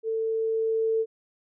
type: tone with level ramp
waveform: sine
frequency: 446.3 Hz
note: A4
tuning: 25 cents sharp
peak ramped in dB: -25 to -21 dBFS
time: 0.03-1.06 s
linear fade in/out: 50 ms
effects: none